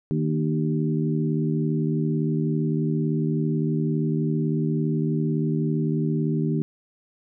harmonic tone with a mistuned harmonic, 77.78 Hz, D#2, in tune, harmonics 2 / 3 / 4 / 5, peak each -23 / -27 / -29 / -31 dBFS, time 0.11-6.62 s, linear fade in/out 0 ms, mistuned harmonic 4, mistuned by -32 cents, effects none

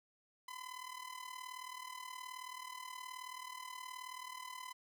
sawtooth tone with amplitude modulation, 1013 Hz, B5, 44 cents sharp, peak -39 dBFS, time 0.48-4.73 s, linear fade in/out 5 ms, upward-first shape sine, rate 38.8 Hz, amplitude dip 75%, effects none

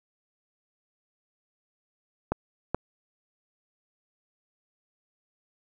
clicks, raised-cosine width 1 ms, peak -11 dBFS, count 2, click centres 2.32 / 2.746 s, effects none

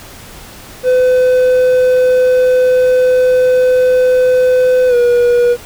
triangle tone with pitch glide, 506 to 483.1 Hz, B4 to B4, +42 to -38 cents, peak -5 dBFS, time 0.83-5.57 s, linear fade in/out 50 ms, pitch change -80 cents, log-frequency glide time 4.88-4.95 s, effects pink hiss -34 dBFS RMS until 5.65 s

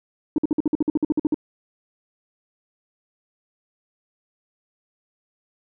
sine tone bursts, 303.9 Hz, D#4, 41 cents flat, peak -14 dBFS, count 14, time 0.36-1.344 s, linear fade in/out 2 ms, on 22 ms, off 52 ms, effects tanh soft clip ceiling -13 dBFS

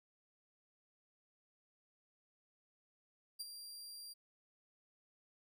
sawtooth tone with ADSR envelope, 4752 Hz, D8, 20 cents sharp, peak -37 dBFS, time 3.39-4.14 s, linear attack 17 ms, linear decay 27 ms, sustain -9 dB, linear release 19 ms, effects none

